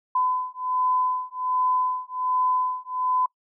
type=beating tone pair; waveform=sine; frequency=1010 / 1011.3 Hz; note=B5 / B5; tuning=+39 / +41 cents; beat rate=1.3 Hz; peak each=-25 dBFS; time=0.15-3.26 s; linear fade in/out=5 ms; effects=noise-tail reverb RT60 0.1 s tail -24 dB re dry